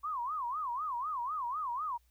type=tone with vibrato; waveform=sine; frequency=1094 Hz; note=C#6; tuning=23 cents flat; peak=-33 dBFS; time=0.03-1.98 s; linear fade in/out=20 ms; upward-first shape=sine; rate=4 Hz; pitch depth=260 cents each way; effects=added 60 Hz sine -66 dBFS peak until 2.1 s + white hiss -75 dBFS RMS until 2.1 s